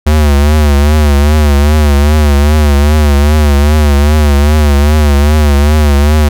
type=tone with vibrato; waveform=square; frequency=73.7 Hz; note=D2; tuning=7 cents sharp; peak=-5 dBFS; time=0.06-6.29 s; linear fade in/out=10 ms; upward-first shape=triangle; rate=2.5 Hz; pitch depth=94 cents each way; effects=none